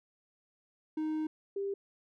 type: tone pair in turn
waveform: triangle / sine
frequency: 311.1 / 396.6 Hz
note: D#4 / G4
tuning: 0 / +20 cents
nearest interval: major third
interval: 420 cents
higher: second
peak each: -29 / -32 dBFS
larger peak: first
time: 0.97-1.27 / 1.56-1.74 s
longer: first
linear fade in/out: 5 ms
effects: none